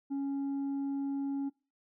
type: tone with tanh clipping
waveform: sine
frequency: 277.2 Hz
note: C#4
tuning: in tune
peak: -32 dBFS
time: 0.1-1.5 s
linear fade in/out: 20 ms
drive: 3 dB
effects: noise-tail reverb RT60 0.3 s tail -21 dB re dry